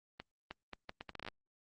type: accelerating click train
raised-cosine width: 0.3 ms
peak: -27 dBFS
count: 13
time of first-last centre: 0.2-1.286 s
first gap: 310 ms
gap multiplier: 0.72
effects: Opus 24 kbps